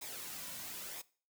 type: noise with flanger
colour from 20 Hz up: white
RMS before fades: -45 dBFS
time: 0.01-1.02 s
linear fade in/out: 10 ms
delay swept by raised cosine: 0.67 to 2.47 ms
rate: 1 Hz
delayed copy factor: -0.5
effects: noise-tail reverb RT60 0.4 s tail -20 dB re dry